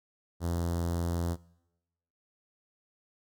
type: tone with notch filter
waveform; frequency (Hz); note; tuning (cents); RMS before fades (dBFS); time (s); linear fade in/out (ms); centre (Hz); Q
sawtooth; 85.3; F2; -40; -31; 0.4-1.37; 50; 2400; 0.6
effects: noise-tail reverb RT60 0.9 s tail -22 dB re dry